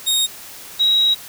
sawtooth / sine tone pair in turn, 3729 / 3832 Hz, A#7 / A#7, 0 / +47 cents, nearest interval unison, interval 47 cents, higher second, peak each -12 dBFS, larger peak neither, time 0.06-0.27 / 0.79-1.15 s, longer second, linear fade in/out 20 ms, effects white hiss -37 dBFS RMS until 1.28 s

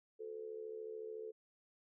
sine tone with amplitude modulation, 438.1 Hz, A4, 7 cents flat, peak -40 dBFS, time 0.19-1.32 s, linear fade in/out 20 ms, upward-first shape sine, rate 73.8 Hz, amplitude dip 75%, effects none

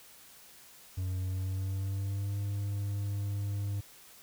triangle tone with pitch glide, 92.5 to 100.87 Hz, F#2 to G2, 0 to +50 cents, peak -29 dBFS, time 0.97-3.81 s, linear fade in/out 10 ms, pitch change +150 cents, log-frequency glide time 1.21-2.38 s, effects white hiss -55 dBFS RMS until 4.22 s

